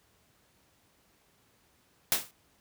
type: noise with exponential decay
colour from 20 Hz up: white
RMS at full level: -22 dBFS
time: 2.12-2.31 s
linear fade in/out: 0 ms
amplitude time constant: 41 ms
effects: pink hiss -67 dBFS RMS until 2.6 s + high-pass 60 Hz 12 dB/octave